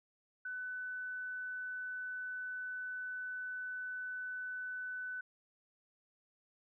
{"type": "tone", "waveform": "sine", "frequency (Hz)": 1500, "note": "F#6", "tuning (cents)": 23, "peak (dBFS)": -39, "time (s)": [0.45, 5.21], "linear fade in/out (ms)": 5, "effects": []}